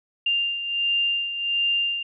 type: beating tone pair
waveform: sine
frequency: 2794 / 2795.4 Hz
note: F7 / F7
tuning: 0 / +1 cents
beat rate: 1.4 Hz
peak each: -22 / -29 dBFS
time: 0.26-2.03 s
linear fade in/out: 5 ms
effects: none